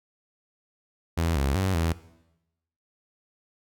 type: tone with pitch steps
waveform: sawtooth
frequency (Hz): 83.1 / 68.6 / 94.9 / 82.5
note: E2 / C#2 / F#2 / E2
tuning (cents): +15 / -17 / +44 / +2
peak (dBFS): -19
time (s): 1.17-1.93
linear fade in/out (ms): 10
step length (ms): 190
effects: noise-tail reverb RT60 0.9 s tail -18 dB re dry